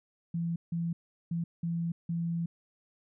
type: tone bursts at uneven times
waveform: sine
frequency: 168.5 Hz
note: E3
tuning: 38 cents sharp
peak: -29 dBFS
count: 5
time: 0.34-0.56 / 0.72-0.93 / 1.31-1.44 / 1.63-1.92 / 2.09-2.46 s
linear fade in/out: 5 ms
effects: none